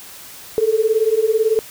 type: beating tone pair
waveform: sine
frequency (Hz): 430 / 448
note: A4 / A4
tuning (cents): -40 / +31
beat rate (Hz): 18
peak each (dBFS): -17 / -16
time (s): 0.58-1.59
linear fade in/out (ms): 0
effects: white hiss -38 dBFS RMS until 1.7 s